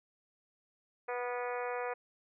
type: harmonic tone with a mistuned harmonic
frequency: 245.4 Hz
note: B3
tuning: 11 cents flat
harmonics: 2 / 3 / 4 / 5 / 6 / 7 / 8 / 9 / 10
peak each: -37 / -41 / -43 / -45 / -47 / -48 / -49 / -50 / -51 dBFS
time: 1.08-1.94 s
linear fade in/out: 10 ms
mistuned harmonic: 6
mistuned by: -19 cents
effects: none